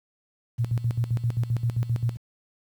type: tone with tremolo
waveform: sine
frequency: 117.8 Hz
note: A#2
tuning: 19 cents sharp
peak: -20 dBFS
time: 0.58-2.17 s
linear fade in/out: 20 ms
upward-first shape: square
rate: 7.6 Hz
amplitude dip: 75%
effects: high-pass 60 Hz 12 dB/octave + 9-bit